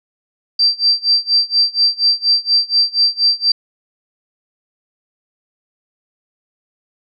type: tone with tremolo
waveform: sine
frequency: 4695 Hz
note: D8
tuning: 1 cent flat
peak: -8 dBFS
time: 0.59-3.52 s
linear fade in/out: 5 ms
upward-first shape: sine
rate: 4.2 Hz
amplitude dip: 95%
effects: none